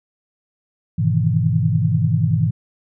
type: chord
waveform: sine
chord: E major seventh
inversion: first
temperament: just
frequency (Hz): 103.01 / 123.61 / 154.51 / 164.81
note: G#2 / B2 / D#3 / E3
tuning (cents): -14 / +2 / -12 / 0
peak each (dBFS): -20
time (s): 0.98-2.51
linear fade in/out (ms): 10
effects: none